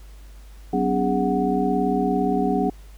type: tone cluster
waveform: sine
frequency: 188.3 / 249.1 / 286.8 / 410.5 / 739 Hz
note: F#3 / B3 / D4 / G#4 / F#5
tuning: +31 / +15 / -41 / -20 / -2 cents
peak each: -25 dBFS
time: 0.73-2.7 s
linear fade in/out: 5 ms
effects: added 50 Hz sine -40 dBFS peak until 2.97 s + pink hiss -54 dBFS RMS until 2.97 s